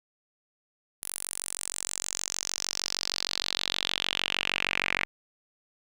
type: tone with band-pass filter sweep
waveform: sawtooth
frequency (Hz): 46.47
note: F#1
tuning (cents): +8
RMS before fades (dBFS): -32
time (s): 1.02-5.05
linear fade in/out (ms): 0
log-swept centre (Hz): 11000 to 2200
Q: 3.8
effects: none